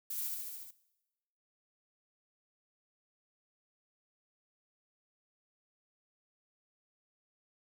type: noise with echo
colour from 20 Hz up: violet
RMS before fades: -39 dBFS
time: 0.1-0.27 s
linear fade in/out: 5 ms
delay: 73 ms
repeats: 6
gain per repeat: -2 dB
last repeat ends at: 0.708 s
effects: noise-tail reverb RT60 1.0 s tail -19 dB re dry